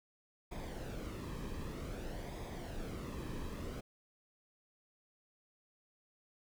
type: noise with flanger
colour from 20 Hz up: brown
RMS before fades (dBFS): -43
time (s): 0.51-3.81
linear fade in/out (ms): 10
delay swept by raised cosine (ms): 0.69 to 1.43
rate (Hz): 0.53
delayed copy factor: -0.55
effects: none